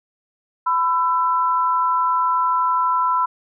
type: tone pair together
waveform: sine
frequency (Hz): 1002 / 1333.7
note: B5 / E6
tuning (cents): +25 / +20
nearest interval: perfect fourth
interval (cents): 495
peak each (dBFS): -17 / -21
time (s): 0.66-3.26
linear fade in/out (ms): 10
effects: none